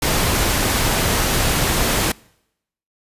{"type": "noise", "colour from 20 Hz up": "pink", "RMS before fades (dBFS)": -18, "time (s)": [0.02, 2.12], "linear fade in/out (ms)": 5, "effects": ["noise-tail reverb RT60 0.8 s tail -25 dB re dry", "resampled to 32000 Hz"]}